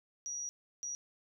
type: tone bursts at uneven times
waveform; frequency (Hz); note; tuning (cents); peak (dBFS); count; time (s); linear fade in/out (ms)
sine; 5780; F#8; -41; -37; 2; 0.26-0.49 / 0.83-0.95; 0
effects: none